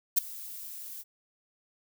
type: noise with ADSR envelope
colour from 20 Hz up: violet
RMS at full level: -20 dBFS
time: 0.16-1.04 s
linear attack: 22 ms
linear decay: 7 ms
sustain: -22 dB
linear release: 36 ms
effects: none